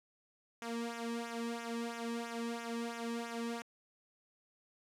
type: tone with flanger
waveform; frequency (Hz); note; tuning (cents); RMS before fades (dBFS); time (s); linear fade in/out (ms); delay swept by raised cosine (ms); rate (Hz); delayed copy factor
sawtooth; 233.1; A#3; 0; -40; 0.62-3.62; 0; 0.22 to 1.42; 3; -0.75
effects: low-pass 10000 Hz 12 dB/octave + 12-bit